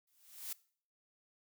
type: noise with exponential growth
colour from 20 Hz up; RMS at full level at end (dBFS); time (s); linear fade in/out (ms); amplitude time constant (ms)
blue; -39; 0.07-0.53; 5; 100
effects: noise-tail reverb RT60 0.5 s tail -21 dB re dry